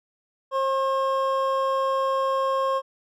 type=tone pair together; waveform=triangle; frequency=534.7 / 1076 Hz; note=C5 / C6; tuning=+37 / +48 cents; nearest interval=octave; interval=1211 cents; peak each=-22 dBFS; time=0.51-2.82 s; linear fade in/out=50 ms; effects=none